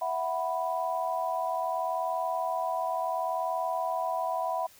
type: chord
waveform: sine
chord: E suspended second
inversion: none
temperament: equal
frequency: 659.3 / 740 / 987.8 Hz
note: E5 / F#5 / B5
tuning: 0 / 0 / 0 cents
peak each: -32 / -32 / -32 dBFS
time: 0.01-4.67 s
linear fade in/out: 10 ms
effects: white hiss -56 dBFS RMS until 4.79 s